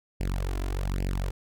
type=tone with flanger; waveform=sawtooth; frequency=46.64 Hz; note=F#1; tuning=15 cents sharp; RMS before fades=-29 dBFS; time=0.2-1.31 s; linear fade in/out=10 ms; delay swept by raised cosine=0.39 to 2.99 ms; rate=1.2 Hz; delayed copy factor=+1; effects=none